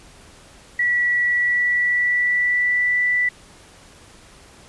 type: tone with pitch glide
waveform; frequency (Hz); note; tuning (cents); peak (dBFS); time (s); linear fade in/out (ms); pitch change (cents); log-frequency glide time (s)
sine; 1943 to 1973.5; B6 to B6; -29 to -2; -16; 0.79-3.29; 5; +27; 1.23-2.99
effects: pink hiss -47 dBFS RMS until 4.68 s + resampled to 24000 Hz